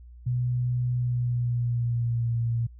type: tone with pitch glide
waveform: sine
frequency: 123.47 to 116.74 Hz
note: B2 to A#2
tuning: 0 to +3 cents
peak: -23 dBFS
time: 0.26-2.67 s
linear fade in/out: 10 ms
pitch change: -97 cents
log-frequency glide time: 0.94-2.34 s
effects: added 60 Hz sine -44 dBFS peak until 2.79 s